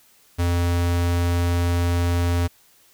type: tone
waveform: square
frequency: 86.8 Hz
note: F2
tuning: 10 cents flat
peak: -19 dBFS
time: 0.38-2.48 s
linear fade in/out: 20 ms
effects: white hiss -56 dBFS RMS until 2.93 s